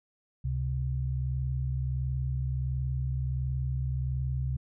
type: tone pair together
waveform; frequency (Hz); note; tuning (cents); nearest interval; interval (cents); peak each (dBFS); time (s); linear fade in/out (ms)
sine; 69.2 / 130.63; C#2 / C3; -2 / -2; major seventh; 1100; -31 / -30; 0.44-4.57; 10
effects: none